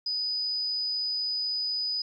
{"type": "tone", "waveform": "sine", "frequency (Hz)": 4978, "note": "D#8", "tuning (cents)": 0, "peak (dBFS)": -27, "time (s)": [0.06, 2.02], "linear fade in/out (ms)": 5, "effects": ["11-bit"]}